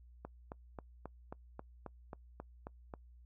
click train, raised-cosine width 1 ms, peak -30 dBFS, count 11, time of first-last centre 0.25-2.938 s, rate 3.72 Hz, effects noise-tail reverb RT60 0.1 s tail -25 dB re dry + added 60 Hz sine -56 dBFS peak until 3.25 s

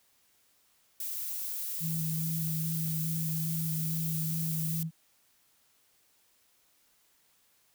violet noise, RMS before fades -36 dBFS, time 1-4.83 s, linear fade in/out 2 ms
sine tone with vibrato, 160.6 Hz, E3, 45 cents flat, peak -31 dBFS, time 1.8-4.91 s, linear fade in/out 50 ms, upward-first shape square, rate 2.4 Hz, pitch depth 14 cents each way
effects white hiss -68 dBFS RMS until 7.74 s

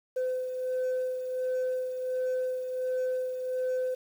sine beating tone pair, 510 / 511.4 Hz, C5 / C5, -44 / -40 cents, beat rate 1.4 Hz, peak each -27 / -35 dBFS, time 0.16-3.95 s, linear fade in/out 10 ms, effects tanh soft clip ceiling -25 dBFS + 9-bit

